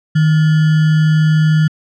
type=tone with sample-and-hold; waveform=sine; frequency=155.56 Hz; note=D#3; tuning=in tune; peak=-8 dBFS; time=0.15-1.68 s; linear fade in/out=10 ms; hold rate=1575 Hz; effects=low-pass 4000 Hz 12 dB/octave